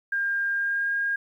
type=tone with pitch glide; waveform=sine; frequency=1605 to 1621.8 Hz; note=G6 to G#6; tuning=+40 to -42 cents; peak=-23 dBFS; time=0.12-1.16 s; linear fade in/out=5 ms; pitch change=+18 cents; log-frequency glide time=0.52-0.92 s; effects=10-bit